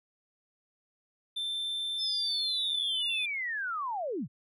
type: tone with pitch glide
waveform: triangle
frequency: 3556 to 3509 Hz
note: A7 to A7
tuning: +18 to -5 cents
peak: -30 dBFS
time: 1.36-3.26 s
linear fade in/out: 10 ms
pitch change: -23 cents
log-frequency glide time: 2.02-2.7 s
type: linear sweep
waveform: sine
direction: down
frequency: 5280 to 96.9 Hz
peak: -31 dBFS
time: 1.98-4.28 s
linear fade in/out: 50 ms
effects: none